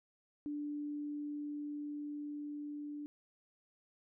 sine tone with level ramp, 293.7 Hz, D4, in tune, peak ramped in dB -37 to -41 dBFS, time 0.46-3.06 s, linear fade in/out 0 ms, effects none

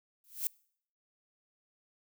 violet noise with exponential growth, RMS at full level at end -29 dBFS, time 0.24-0.47 s, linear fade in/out 1 ms, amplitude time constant 49 ms, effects noise-tail reverb RT60 0.6 s tail -25 dB re dry

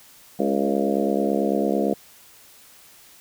harmonic tone with a mistuned harmonic, 69 Hz, C#2, 7 cents flat, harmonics 3 / 4 / 5 / 6 / 7 / 8 / 9 / 10, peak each -25 / -26 / -27 / -28 / -28 / -29 / -30 / -30 dBFS, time 0.39-1.94 s, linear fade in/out 5 ms, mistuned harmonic 7, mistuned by -19 cents, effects white hiss -50 dBFS RMS until 3.2 s

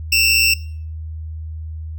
25% pulse tone pair together, 2629 / 2745 Hz, E7 / F7, -5 / -31 cents, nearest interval minor second, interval 74 cents, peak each -11 dBFS, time 0.12-0.54 s, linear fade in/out 5 ms, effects noise-tail reverb RT60 0.5 s tail -21 dB re dry + added 79 Hz sine -26 dBFS peak until 1.98 s

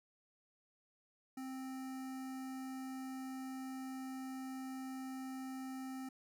square tone with notch filter, 262.3 Hz, C4, 4 cents sharp, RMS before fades -45 dBFS, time 1.37-6.09 s, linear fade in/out 5 ms, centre 3400 Hz, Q 1.4, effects none

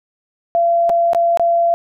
sine tone with dropouts, 682 Hz, F5, 41 cents flat, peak -11 dBFS, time 0.55-1.74 s, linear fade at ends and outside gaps 0 ms, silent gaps 0.894-0.899 / 1.133-1.148 / 1.373-1.396 s, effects none

